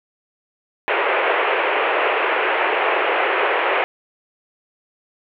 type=band-pass noise; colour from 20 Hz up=pink; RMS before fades=-19 dBFS; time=0.88-3.84 s; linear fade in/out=0 ms; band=380 to 2800 Hz; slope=48 dB/octave; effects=none